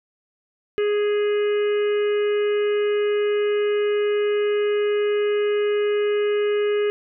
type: harmonic tone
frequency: 415.3 Hz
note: G#4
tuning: in tune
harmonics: 1 / 3 / 4 / 5 / 6 / 7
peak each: -18 / -36 / -36 / -37 / -40 / -38 dBFS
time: 0.78-6.9 s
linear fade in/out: 0 ms
effects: none